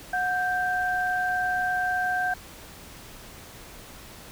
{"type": "tone pair together", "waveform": "sine", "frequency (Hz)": [730.4, 1568], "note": ["F#5", "G6"], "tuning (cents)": [-23, 0], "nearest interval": "octave + minor second", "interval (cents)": 1323, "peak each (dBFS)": -26, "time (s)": [0.13, 2.34], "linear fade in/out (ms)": 5, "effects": ["pink hiss -45 dBFS RMS until 4.31 s"]}